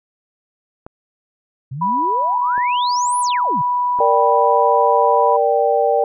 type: clicks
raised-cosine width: 1 ms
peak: -19 dBFS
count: 3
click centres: 0.865 / 2.579 / 3.989 s
type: exponential two-way sweep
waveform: sine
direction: up then down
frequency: 123.47 to 11060 to 123.47 Hz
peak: -24 dBFS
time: 1.71-3.62 s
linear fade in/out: 10 ms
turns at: 3.2 s
type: tone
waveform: sine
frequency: 983 Hz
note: B5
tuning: 8 cents flat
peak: -15 dBFS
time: 1.81-5.37 s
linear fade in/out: 10 ms
type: chord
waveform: sine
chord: G minor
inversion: first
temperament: equal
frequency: 466.2 / 587.3 / 784 Hz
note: Bb4 / D5 / G5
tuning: 0 / 0 / 0 cents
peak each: -17 dBFS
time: 4-6.04 s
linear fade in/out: 2 ms
effects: none